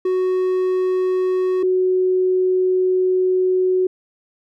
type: tone pair in turn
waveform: triangle / sine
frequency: 370 / 370 Hz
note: F#4 / F#4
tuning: 0 / 0 cents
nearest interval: unison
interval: 0 cents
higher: neither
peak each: -14 / -14 dBFS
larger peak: neither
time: 0.05-1.63 / 1.63-3.87 s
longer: second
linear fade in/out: 5 ms
effects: none